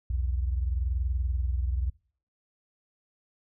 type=tone pair together; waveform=sine; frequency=61.64 / 82.41 Hz; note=B1 / E2; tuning=-3 / 0 cents; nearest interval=perfect fourth; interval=503 cents; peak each=-26 / -33 dBFS; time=0.1-1.9 s; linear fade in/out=5 ms; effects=noise-tail reverb RT60 0.5 s tail -24 dB re dry